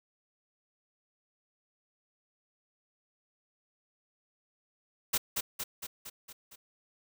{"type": "noise with echo", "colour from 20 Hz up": "white", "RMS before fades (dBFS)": -28, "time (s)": [5.13, 5.18], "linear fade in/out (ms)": 10, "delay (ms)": 230, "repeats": 6, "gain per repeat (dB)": -4, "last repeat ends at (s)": 6.56, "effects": []}